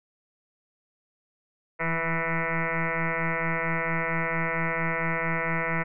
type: tone with frequency modulation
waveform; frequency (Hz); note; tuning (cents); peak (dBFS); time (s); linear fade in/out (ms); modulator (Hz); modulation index
sine; 987.8; B5; 0; -24; 1.79-5.84; 20; 165; 7.4
effects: none